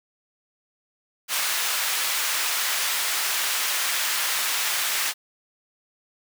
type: high-pass noise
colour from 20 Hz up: pink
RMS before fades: -25 dBFS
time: 1.28-5.14 s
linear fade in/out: 50 ms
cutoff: 1400 Hz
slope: 12 dB/octave
effects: none